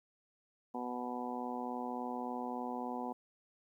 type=harmonic tone; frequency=123.47 Hz; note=B2; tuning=in tune; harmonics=2 / 3 / 4 / 5 / 6 / 7 / 8; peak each=-41 / -48 / -46 / -53 / -43 / -45 / -46 dBFS; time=0.74-3.13 s; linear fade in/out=10 ms; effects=12-bit